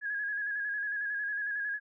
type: tone with vibrato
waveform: sine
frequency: 1661.2 Hz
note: G#6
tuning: in tune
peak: -31 dBFS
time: 0.01-1.8 s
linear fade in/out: 50 ms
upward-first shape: square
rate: 11 Hz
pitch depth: 36 cents each way
effects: none